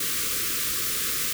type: band-stop noise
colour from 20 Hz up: white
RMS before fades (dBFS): -27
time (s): 0-1.33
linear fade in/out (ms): 5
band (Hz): 530 to 1100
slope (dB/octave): 96
effects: none